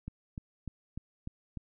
click train, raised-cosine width 5 ms, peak -26 dBFS, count 6, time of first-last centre 0.08-1.573 s, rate 3.35 Hz, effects none

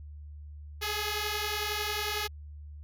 5% pulse beating tone pair, 414.8 / 425.8 Hz, G#4 / G#4, -2 / +43 cents, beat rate 11 Hz, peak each -22 dBFS, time 0.81-2.28 s, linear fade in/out 20 ms, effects added 74 Hz sine -42 dBFS peak until 2.83 s

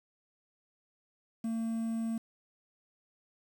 triangle tone with quantisation, 226.7 Hz, A#3, 48 cents flat, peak -29 dBFS, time 1.44-2.18 s, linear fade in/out 5 ms, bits 9, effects none

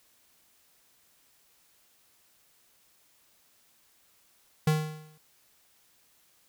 square tone with exponential decay, 154.6 Hz, D#3, 11 cents flat, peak -20 dBFS, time 4.67-5.18 s, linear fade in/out 5 ms, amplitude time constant 110 ms, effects white hiss -65 dBFS RMS until 6.48 s

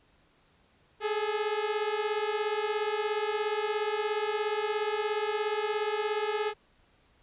sawtooth beating tone pair, 415.3 / 432.3 Hz, G#4 / A4, 0 / -31 cents, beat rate 17 Hz, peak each -27 dBFS, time 1-6.54 s, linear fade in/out 50 ms, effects pink hiss -65 dBFS RMS until 7.22 s + resampled to 8000 Hz

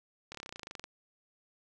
slowing click train, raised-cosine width 0.2 ms, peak -25 dBFS, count 16, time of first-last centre 0.32-0.841 s, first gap 26 ms, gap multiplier 1.04, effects none

